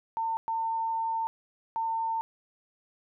sine tone bursts at uneven times, 903 Hz, A5, 45 cents sharp, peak -27 dBFS, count 3, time 0.17-0.37 / 0.48-1.27 / 1.76-2.21 s, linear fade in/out 0 ms, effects none

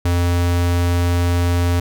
square tone, 87.31 Hz, F2, in tune, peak -15 dBFS, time 0.05-1.8 s, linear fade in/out 5 ms, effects none

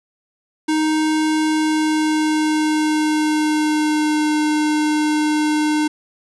square tone with pitch glide, 311.1 to 303.8 Hz, D#4 to D#4, 0 to -41 cents, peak -16 dBFS, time 0.68-5.88 s, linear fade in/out 10 ms, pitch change -41 cents, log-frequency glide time 1.48-4.34 s, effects resampled to 24000 Hz + 8-bit

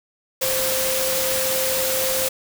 sine tone in noise, 523.3 Hz, C5, in tune, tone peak -24 dBFS, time 0.41-2.29 s, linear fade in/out 10 ms, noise white, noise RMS -23 dBFS, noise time 0.41-2.29 s, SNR -4 dB, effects none

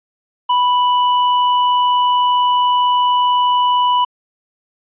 sine tone with hard clipping, 987.8 Hz, B5, in tune, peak -13 dBFS, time 0.49-4.05 s, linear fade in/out 10 ms, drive 9 dB, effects resampled to 8000 Hz

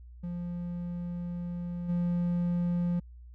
triangle tone with level steps, 174.61 Hz, F3, in tune, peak -31 / -24 dBFS, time 0.23-3 s, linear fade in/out 10 ms, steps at 1.88 s, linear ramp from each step 20 ms, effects added 60 Hz sine -46 dBFS peak until 3.34 s

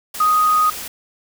sine tone in noise, 1246 Hz, D#6, 2 cents sharp, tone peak -12 dBFS, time 0.2-0.7 s, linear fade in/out 5 ms, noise white, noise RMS -30 dBFS, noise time 0.14-0.88 s, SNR +15 dB, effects none

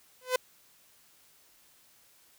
sawtooth tone with exponential growth, 507 Hz, B4, 45 cents sharp, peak -17 dBFS, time 0.21-0.36 s, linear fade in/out 5 ms, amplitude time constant 31 ms, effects white hiss -62 dBFS RMS until 2.38 s

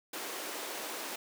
pink high-pass noise, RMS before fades -40 dBFS, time 0.13-1.16 s, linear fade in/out 5 ms, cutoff 310 Hz, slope 24 dB/octave, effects none

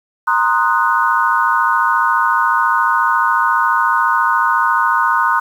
sine chord, C half-diminished seventh, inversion third, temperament equal, 932.3 / 1046.5 / 1244.5 / 1480 Hz, Bb5 / C6 / Eb6 / Gb6, 0 / 0 / 0 / 0 cents, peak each -17 dBFS, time 0.27-5.4 s, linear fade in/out 10 ms, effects 7-bit

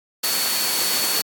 sine tone in noise, 4435 Hz, C#8, in tune, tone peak -25 dBFS, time 0.23-1.22 s, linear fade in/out 10 ms, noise white, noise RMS -22 dBFS, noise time 0.23-1.22 s, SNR -6 dB, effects high-pass 200 Hz 12 dB/octave + AAC 64 kbps

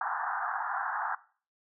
pink band-pass noise, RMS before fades -33 dBFS, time 0.01-1.15 s, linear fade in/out 2 ms, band 730 to 1700 Hz, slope 96 dB/octave, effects noise-tail reverb RT60 0.4 s tail -18 dB re dry

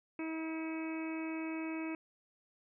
harmonic tone with a mistuned harmonic, 320.8 Hz, E4, 47 cents flat, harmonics 1 / 2 / 3 / 4 / 5 / 6 / 7 / 8, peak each -37 / -49 / -50 / -53 / -55 / -57 / -49 / -49 dBFS, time 0.19-1.95 s, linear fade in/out 2 ms, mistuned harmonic 6, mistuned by +18 cents, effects none

